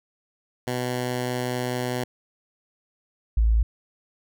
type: tone pair in turn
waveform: 10% pulse / sine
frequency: 124.7 / 55.44 Hz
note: B2 / A1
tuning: +17 / +14 cents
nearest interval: octave + major second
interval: 1403 cents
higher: first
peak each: -17 / -16 dBFS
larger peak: second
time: 0.67-2.04 / 3.37-3.63 s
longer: first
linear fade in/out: 5 ms
effects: none